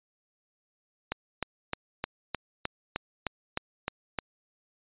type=click train; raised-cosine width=0.3 ms; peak=-13 dBFS; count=11; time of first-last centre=1.12-4.187 s; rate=3.26 Hz; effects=resampled to 8000 Hz